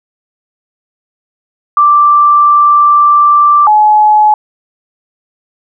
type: tone pair in turn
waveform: sine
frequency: 1174.7 / 849.5 Hz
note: D6 / G#5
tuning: 0 / +39 cents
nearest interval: tritone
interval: 561 cents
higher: first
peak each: -3 dBFS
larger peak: neither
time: 1.77-3.67 / 3.67-4.34 s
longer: first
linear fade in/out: 2 ms
effects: none